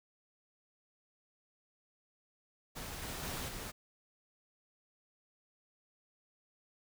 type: noise with level steps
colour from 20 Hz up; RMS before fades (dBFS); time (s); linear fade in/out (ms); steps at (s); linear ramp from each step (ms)
pink; -44 / -42 / -40 / -44; 2.75-3.72; 20; 3.02 / 3.23 / 3.48; 5
effects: none